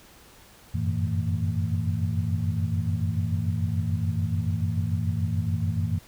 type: tone cluster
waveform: sine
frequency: 91.1 / 98 / 111.1 / 162.1 / 225.5 Hz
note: F#2 / G2 / A2 / E3 / A3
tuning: -26 / 0 / +17 / -29 / +43 cents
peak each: -28 / -30 / -29 / -30 / -35 dBFS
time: 0.74-5.99 s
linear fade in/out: 10 ms
effects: pink hiss -52 dBFS RMS until 6.07 s